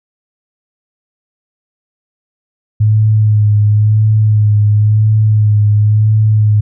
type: tone with vibrato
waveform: sine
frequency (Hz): 106.4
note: G#2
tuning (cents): +42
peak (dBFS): -6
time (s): 2.8-6.61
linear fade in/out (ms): 10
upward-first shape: sine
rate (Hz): 0.96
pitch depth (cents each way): 30
effects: none